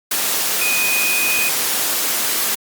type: tone in noise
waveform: sine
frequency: 2489 Hz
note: D#7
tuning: in tune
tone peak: -18 dBFS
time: 0.61-1.49 s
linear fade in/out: 5 ms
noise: white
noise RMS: -19 dBFS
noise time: 0.11-2.55 s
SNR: -2 dB
effects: high-pass 200 Hz 12 dB/octave + Opus 48 kbps